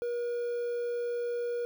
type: tone with quantisation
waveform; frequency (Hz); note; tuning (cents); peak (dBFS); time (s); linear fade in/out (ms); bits
triangle; 478.8; A#4; +46; -28; 0.02-1.65; 0; 9
effects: none